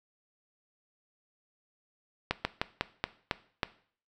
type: slowing click train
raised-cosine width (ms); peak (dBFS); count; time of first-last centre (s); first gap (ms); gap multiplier
0.3; -11; 7; 2.31-3.632; 140; 1.18
effects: noise-tail reverb RT60 0.5 s tail -17 dB re dry